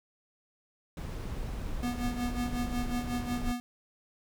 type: noise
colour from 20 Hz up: brown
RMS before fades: -36 dBFS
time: 0.97-3.52 s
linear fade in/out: 2 ms
type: tone with tremolo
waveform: square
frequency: 243.5 Hz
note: B3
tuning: 24 cents flat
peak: -30 dBFS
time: 1.83-3.6 s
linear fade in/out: 0 ms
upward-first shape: sine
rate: 5.5 Hz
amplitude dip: 70%
effects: none